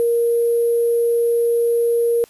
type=tone with sample-and-hold; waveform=sine; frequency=469.6 Hz; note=A#4; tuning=13 cents sharp; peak=-14 dBFS; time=0-2.24 s; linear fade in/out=0 ms; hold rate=11025 Hz; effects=white hiss -51 dBFS RMS until 2.29 s + resampled to 32000 Hz